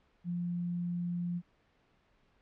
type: tone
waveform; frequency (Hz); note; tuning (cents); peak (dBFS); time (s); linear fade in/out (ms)
sine; 174.61; F3; 0; -32; 0.24-1.42; 50
effects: pink hiss -70 dBFS RMS until 2.41 s + low-pass 3000 Hz 12 dB/octave